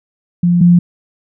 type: tone pair in turn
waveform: sine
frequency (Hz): 174.6 / 174.6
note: F3 / F3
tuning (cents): 0 / 0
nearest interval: unison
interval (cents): 0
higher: neither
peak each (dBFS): -8 / -4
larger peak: second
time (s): 0.43-0.61 / 0.61-0.79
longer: neither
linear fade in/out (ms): 5
effects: none